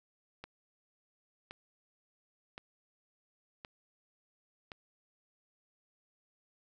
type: click train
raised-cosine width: 0.3 ms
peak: -28 dBFS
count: 5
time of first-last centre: 0.44-4.718 s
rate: 0.935 Hz
effects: none